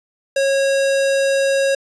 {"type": "tone", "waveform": "square", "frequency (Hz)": 547, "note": "C#5", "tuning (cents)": -23, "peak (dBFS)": -15, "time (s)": [0.36, 1.75], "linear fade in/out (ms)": 5, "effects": ["resampled to 22050 Hz", "9-bit"]}